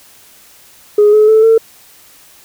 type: tone with pitch steps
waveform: sine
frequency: 416.6 / 427.3 / 438.3 / 449.6 Hz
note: G#4 / G#4 / A4 / A4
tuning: +5 / +49 / -7 / +37 cents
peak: -3 dBFS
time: 0.98-1.58 s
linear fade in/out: 5 ms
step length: 150 ms
effects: tanh soft clip ceiling -1 dBFS + white hiss -43 dBFS RMS until 2.44 s